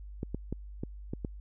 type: clicks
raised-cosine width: 3 ms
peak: -21 dBFS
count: 6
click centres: 0.231 / 0.346 / 0.526 / 0.835 / 1.135 / 1.248 s
effects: added 50 Hz sine -42 dBFS peak until 1.4 s